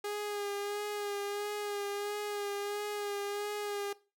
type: tone with vibrato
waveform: sawtooth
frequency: 410 Hz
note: G#4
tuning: 22 cents flat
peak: -31 dBFS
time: 0.04-3.93 s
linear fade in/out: 5 ms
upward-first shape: sine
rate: 1.5 Hz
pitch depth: 26 cents each way
effects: noise-tail reverb RT60 0.3 s tail -18 dB re dry